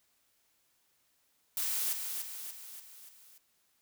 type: noise with echo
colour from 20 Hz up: blue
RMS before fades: -33 dBFS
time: 1.57-1.93 s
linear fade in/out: 2 ms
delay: 290 ms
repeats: 5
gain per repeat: -5 dB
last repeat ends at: 3.38 s
effects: white hiss -73 dBFS RMS until 3.81 s